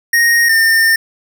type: tone pair in turn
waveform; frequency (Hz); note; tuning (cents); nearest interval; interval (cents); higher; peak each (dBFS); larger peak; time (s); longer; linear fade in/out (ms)
square; 1864.7 / 1809.5; A#6 / A6; 0 / +48; minor second; 52; first; -9; neither; 0.13-0.49 / 0.49-0.96; second; 5
effects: none